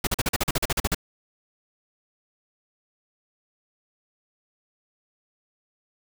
pink noise bursts, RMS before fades -23 dBFS, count 13, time 0.04-0.947 s, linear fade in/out 5 ms, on 31 ms, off 42 ms, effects none

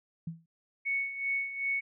sine tone with exponential decay, 164.81 Hz, E3, in tune, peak -31 dBFS, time 0.27-0.46 s, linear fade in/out 5 ms, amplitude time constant 41 ms
sine tone with tremolo, 2217 Hz, C#7, in tune, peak -27 dBFS, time 0.85-1.81 s, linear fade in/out 20 ms, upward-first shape sine, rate 2.6 Hz, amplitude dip 70%
effects none

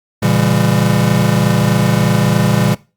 square chord, A# diminished seventh, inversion none, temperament just, 116.54 / 139.85 / 167.82 / 201.4 Hz, A#2 / C#3 / E3 / G3, 0 / +16 / +31 / +47 cents, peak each -17 dBFS, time 0.22-2.75 s, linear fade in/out 10 ms, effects noise-tail reverb RT60 0.3 s tail -20 dB re dry + Opus 48 kbps

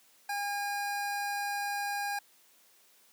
25% pulse tone, 812 Hz, G#5, 39 cents flat, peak -28 dBFS, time 0.29-2.19 s, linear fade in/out 5 ms, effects white hiss -63 dBFS RMS until 3.12 s + high-pass 200 Hz 12 dB/octave

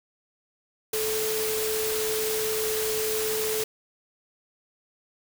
sine tone in noise, 435.2 Hz, A4, 19 cents flat, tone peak -27 dBFS, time 0.93-3.64 s, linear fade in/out 5 ms, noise white, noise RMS -30 dBFS, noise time 0.93-3.64 s, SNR 0 dB, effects none

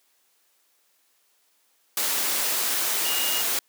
sine tone in noise, 2855 Hz, F7, 37 cents sharp, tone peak -29 dBFS, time 3.05-3.42 s, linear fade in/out 2 ms, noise white, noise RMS -25 dBFS, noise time 1.97-3.59 s, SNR -7 dB, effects white hiss -66 dBFS RMS until 3.68 s + high-pass 300 Hz 12 dB/octave

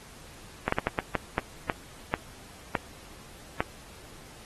slowing click train, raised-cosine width 0.5 ms, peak -10 dBFS, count 11, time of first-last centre 0.68-3.605 s, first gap 44 ms, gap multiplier 1.39, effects pink hiss -50 dBFS RMS until 4.45 s + AAC 32 kbps

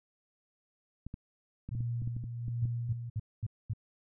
clicks, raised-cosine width 5 ms, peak -28 dBFS, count 11, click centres 1.066 / 1.141 / 1.69 / 1.751 / 1.806 / 2.02 / 2.075 / 2.166 / 2.24 / 2.482 / 2.655 s
sine tone with tremolo, 118.5 Hz, A#2, 29 cents sharp, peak -31 dBFS, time 1.71-3.1 s, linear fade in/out 10 ms, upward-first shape sine, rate 1.3 Hz, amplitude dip 50%
sine tone bursts, 108.9 Hz, A2, 17 cents flat, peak -30 dBFS, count 5, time 2.62-3.735 s, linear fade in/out 5 ms, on 39 ms, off 230 ms
effects none

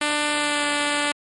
5% pulse tone with pitch glide, 296.5 to 291.9 Hz, D4 to D4, +17 to -10 cents, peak -9 dBFS, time 0.01-1.12 s, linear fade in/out 5 ms, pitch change -27 cents, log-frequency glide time 0.31-0.66 s, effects MP3 48 kbps

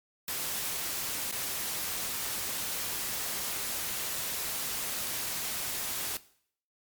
white noise with dropouts, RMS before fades -34 dBFS, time 0.28-6.17 s, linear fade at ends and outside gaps 1 ms, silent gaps 1.313-1.324 s, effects noise-tail reverb RT60 0.6 s tail -18 dB re dry + MP3 96 kbps

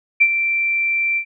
sine tone with ADSR envelope, 2349 Hz, D7, in tune, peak -7 dBFS, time 0.2-1.25 s, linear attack 16 ms, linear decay 59 ms, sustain -9 dB, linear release 80 ms, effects none

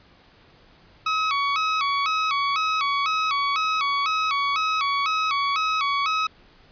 sawtooth tone with vibrato, 1199 Hz, D6, 36 cents sharp, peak -17 dBFS, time 1.06-6.27 s, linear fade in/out 5 ms, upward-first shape square, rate 2 Hz, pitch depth 110 cents each way, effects pink hiss -54 dBFS RMS until 6.71 s + resampled to 11025 Hz

